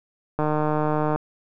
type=click train; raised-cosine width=1 ms; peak=-10 dBFS; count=118; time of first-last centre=0.39-1.16 s; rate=152 Hz; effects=none